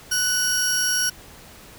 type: tone pair together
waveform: sawtooth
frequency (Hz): 1488 / 5613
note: F#6 / F8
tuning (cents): +9 / +8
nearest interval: octave + major seventh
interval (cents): 2299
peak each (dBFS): -20 / -19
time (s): 0.11-1.1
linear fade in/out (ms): 10
effects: pink hiss -45 dBFS RMS until 1.78 s